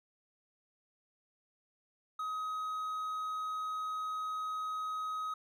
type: tone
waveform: triangle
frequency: 1264 Hz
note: D#6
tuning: 27 cents sharp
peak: -33 dBFS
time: 2.19-5.34 s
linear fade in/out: 5 ms
effects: none